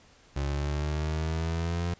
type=linear sweep; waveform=30% pulse; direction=up; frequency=69.2 to 87.31 Hz; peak=-25 dBFS; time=0.36-1.94 s; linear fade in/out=5 ms; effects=pink hiss -58 dBFS RMS until 1.99 s + resampled to 16000 Hz